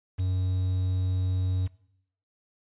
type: tone with quantisation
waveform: triangle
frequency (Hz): 92.5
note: F#2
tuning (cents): 0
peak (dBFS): -22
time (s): 0.18-1.68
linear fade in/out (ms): 20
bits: 8
effects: noise-tail reverb RT60 0.7 s tail -20 dB re dry + resampled to 8000 Hz